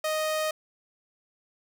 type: tone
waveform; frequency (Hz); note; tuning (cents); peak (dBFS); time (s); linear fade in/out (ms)
sawtooth; 622.3; D#5; 0; -22; 0.04-0.51; 5
effects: none